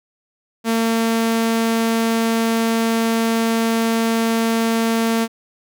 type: tone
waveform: sawtooth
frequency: 227.2 Hz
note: A#3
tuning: 44 cents flat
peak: -12 dBFS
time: 0.64-5.28 s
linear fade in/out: 50 ms
effects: none

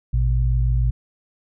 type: tone pair together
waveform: sine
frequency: 56.11 / 122.8 Hz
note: A1 / B2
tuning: +35 / -9 cents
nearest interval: octave + major second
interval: 1356 cents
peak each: -17 / -21 dBFS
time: 0.13-0.91 s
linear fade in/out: 10 ms
effects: none

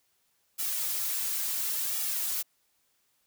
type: noise with flanger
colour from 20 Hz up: blue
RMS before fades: -31 dBFS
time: 0.58-2.43 s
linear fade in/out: 20 ms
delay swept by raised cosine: 1.9 to 4.9 ms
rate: 0.71 Hz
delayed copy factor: -0.7
effects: white hiss -72 dBFS RMS until 3.26 s

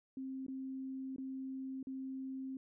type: tone with dropouts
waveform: sine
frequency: 264.6 Hz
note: C4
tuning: 20 cents sharp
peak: -40 dBFS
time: 0.17-2.57 s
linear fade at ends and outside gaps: 2 ms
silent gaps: 0.465-0.482 / 1.162-1.182 / 1.829-1.87 s
effects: none

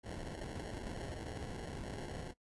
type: noise with sample-and-hold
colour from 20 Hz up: pink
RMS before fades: -44 dBFS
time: 0.03-2.34 s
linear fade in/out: 50 ms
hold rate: 1225 Hz
effects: noise-tail reverb RT60 0.1 s tail -21 dB re dry + resampled to 24000 Hz

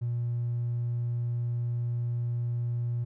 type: tone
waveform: triangle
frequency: 119.5 Hz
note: A#2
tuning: 43 cents sharp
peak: -24 dBFS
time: 0.01-3.05 s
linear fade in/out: 20 ms
effects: tanh soft clip ceiling -24 dBFS

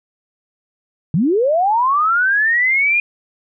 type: linear sweep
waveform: sine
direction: up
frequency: 138.4 to 2451 Hz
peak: -12 dBFS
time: 1.14-3 s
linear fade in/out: 2 ms
effects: none

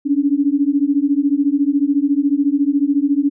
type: beating tone pair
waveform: sine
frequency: 277.2 / 291.2 Hz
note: C#4 / D4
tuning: 0 / -15 cents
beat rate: 14 Hz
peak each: -16 dBFS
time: 0.05-3.3 s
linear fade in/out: 20 ms
effects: none

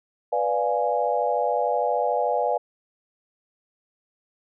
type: chord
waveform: sine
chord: B diminished seventh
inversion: none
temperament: equal with one note detuned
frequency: 493.9 / 587.3 / 698.5 / 833 Hz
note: B4 / D5 / F5 / Ab5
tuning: 0 / 0 / 0 / +5 cents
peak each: -26 dBFS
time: 0.32-2.58 s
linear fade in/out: 10 ms
effects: none

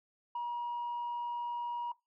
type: tone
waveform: sine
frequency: 956 Hz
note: A#5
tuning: 43 cents sharp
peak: -32 dBFS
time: 0.35-1.92 s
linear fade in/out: 5 ms
effects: noise-tail reverb RT60 0.2 s tail -20 dB re dry + tanh soft clip ceiling -32 dBFS

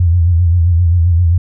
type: tone with vibrato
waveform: sine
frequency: 85.9 Hz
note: F2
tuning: 28 cents flat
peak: -7 dBFS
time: 0-1.38 s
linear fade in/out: 5 ms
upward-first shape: sine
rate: 7.6 Hz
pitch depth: 80 cents each way
effects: none

